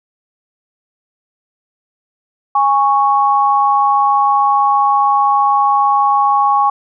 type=tone pair together; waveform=sine; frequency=822.2 / 1107 Hz; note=G#5 / C#6; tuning=-18 / -3 cents; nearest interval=perfect fourth; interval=515 cents; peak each=-12 dBFS; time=2.55-6.7 s; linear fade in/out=5 ms; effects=none